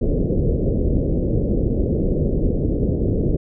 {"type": "low-pass noise", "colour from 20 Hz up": "pink", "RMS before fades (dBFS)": -19, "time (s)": [0.01, 3.37], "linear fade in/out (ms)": 10, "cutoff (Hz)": 530, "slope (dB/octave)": 48, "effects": []}